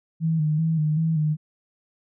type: tone with vibrato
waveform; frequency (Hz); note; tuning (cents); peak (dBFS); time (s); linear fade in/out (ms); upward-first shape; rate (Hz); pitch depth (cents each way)
sine; 157.3; D#3; +19; -19; 0.2-1.37; 50; square; 2.6; 49
effects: none